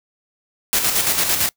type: noise with tremolo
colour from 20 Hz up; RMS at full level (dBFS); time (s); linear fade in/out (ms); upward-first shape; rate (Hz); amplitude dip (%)
white; -17; 0.73-1.49; 0; square; 8.9; 45
effects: noise-tail reverb RT60 0.1 s tail -24 dB re dry